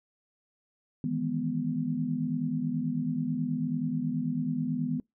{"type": "chord", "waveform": "sine", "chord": "E major seventh", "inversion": "third", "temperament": "equal", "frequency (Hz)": [155.56, 164.81, 207.7, 246.9], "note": ["D#3", "E3", "G#3", "B3"], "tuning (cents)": [0, 0, 0, 0], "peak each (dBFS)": [-35, -34, -36, -30], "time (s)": [1.04, 5], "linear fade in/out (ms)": 2, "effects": ["noise-tail reverb RT60 0.2 s tail -26 dB re dry"]}